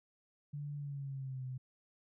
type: tone with pitch glide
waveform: sine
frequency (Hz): 145.4 to 128.79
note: D3 to C3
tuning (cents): -17 to -27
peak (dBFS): -39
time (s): 0.53-1.58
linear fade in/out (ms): 10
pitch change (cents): -210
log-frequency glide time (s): 0.76-1.45
effects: none